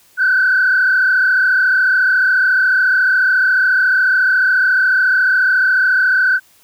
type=tone with frequency modulation; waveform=sine; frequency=1515 Hz; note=F#6; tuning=40 cents sharp; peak=-9 dBFS; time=0.17-6.4 s; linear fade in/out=50 ms; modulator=34.1 Hz; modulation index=1.4; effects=tanh soft clip ceiling -6 dBFS + white hiss -51 dBFS RMS until 6.63 s